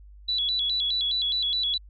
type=tone with vibrato; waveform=sine; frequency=3652 Hz; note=A#7; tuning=36 cents flat; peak=-23 dBFS; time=0.28-1.78 s; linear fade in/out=10 ms; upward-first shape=square; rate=4.8 Hz; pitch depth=140 cents each way; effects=added 50 Hz sine -45 dBFS peak until 1.89 s